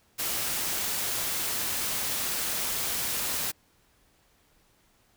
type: noise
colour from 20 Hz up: white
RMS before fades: -30 dBFS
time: 0.18-3.52 s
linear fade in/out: 20 ms
effects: pink hiss -65 dBFS RMS until 5.16 s